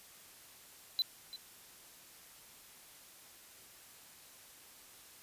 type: tone with echo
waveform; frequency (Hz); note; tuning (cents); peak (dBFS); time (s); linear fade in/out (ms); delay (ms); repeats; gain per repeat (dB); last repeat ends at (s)
triangle; 4025; B7; +32; -27; 0.99-1.02; 0; 340; 1; -15; 1.36
effects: white hiss -57 dBFS RMS until 5.22 s + resampled to 32000 Hz